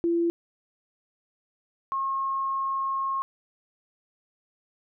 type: tone pair in turn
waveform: sine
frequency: 339.4 / 1080.6 Hz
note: F4 / C#6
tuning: -49 / -44 cents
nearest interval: octave + minor sixth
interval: 2005 cents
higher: second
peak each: -21 / -25 dBFS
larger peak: first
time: 0.04-0.3 / 1.92-3.22 s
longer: second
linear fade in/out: 0 ms
effects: none